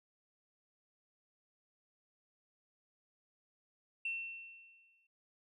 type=tone with exponential decay; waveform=sine; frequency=2700 Hz; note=E7; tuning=41 cents sharp; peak=-33 dBFS; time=4.05-5.07 s; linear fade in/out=5 ms; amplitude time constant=220 ms; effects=tanh soft clip ceiling -30 dBFS